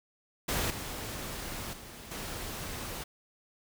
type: noise with level steps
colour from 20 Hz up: pink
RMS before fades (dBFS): -31 / -39 / -47 / -39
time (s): 0.48-3.04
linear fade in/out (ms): 10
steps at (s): 0.7 / 1.73 / 2.11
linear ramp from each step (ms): 5
effects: none